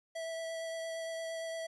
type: tone with vibrato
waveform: square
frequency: 655 Hz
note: E5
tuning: 11 cents flat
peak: -38 dBFS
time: 0.15-1.67 s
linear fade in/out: 10 ms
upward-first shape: triangle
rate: 8.7 Hz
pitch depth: 12 cents each way
effects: resampled to 24000 Hz + 12-bit